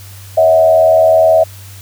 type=tone with frequency modulation; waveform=sine; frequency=645 Hz; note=E5; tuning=38 cents flat; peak=-5 dBFS; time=0.37-1.44 s; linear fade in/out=10 ms; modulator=81.4 Hz; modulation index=0.65; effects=added 97 Hz sine -32 dBFS peak until 1.81 s + white hiss -38 dBFS RMS until 1.81 s